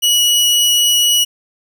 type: tone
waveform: sawtooth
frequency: 2924 Hz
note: F#7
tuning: 21 cents flat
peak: -7 dBFS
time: 0.02-1.25 s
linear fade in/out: 20 ms
effects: none